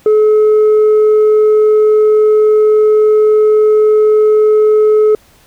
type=tone with tanh clipping; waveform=sine; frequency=428.2 Hz; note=A4; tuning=47 cents flat; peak=-6 dBFS; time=0.06-5.15 s; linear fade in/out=2 ms; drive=2 dB; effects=pink hiss -47 dBFS RMS until 5.46 s